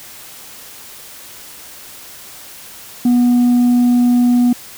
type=tone; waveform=sine; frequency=243.9 Hz; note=B3; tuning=21 cents flat; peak=-6 dBFS; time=3.05-4.53 s; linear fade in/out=5 ms; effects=tanh soft clip ceiling -8 dBFS + white hiss -36 dBFS RMS until 4.77 s